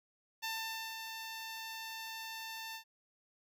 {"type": "tone with ADSR envelope", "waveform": "10% pulse", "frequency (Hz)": 894, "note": "A5", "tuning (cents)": 27, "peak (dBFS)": -28, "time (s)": [0.42, 2.84], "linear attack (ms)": 23, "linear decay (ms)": 510, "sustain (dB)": -6, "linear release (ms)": 89, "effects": []}